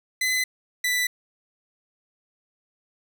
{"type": "tone pair in turn", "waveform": "sawtooth", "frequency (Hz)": [2022, 1982.7], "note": ["B6", "B6"], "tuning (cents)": [40, 6], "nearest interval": "unison", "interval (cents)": 34, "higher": "first", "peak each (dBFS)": -18, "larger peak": "neither", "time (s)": [[0.21, 0.44], [0.84, 1.07]], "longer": "neither", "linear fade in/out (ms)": 5, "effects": []}